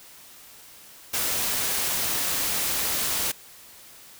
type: noise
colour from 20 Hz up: white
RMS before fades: -26 dBFS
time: 1.13-3.32 s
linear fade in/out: 10 ms
effects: white hiss -48 dBFS RMS until 4.19 s